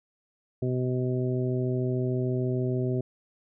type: harmonic tone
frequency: 126.6 Hz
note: B2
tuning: 43 cents sharp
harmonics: 1 / 2 / 3 / 4 / 5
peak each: -27 / -32 / -30 / -42 / -38 dBFS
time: 0.62-3.01 s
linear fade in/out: 5 ms
effects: none